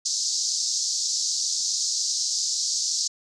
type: band-pass noise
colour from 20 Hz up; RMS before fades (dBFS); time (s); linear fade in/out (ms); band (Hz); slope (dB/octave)
white; -26; 0.05-3.08; 10; 4400 to 6900; 48
effects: none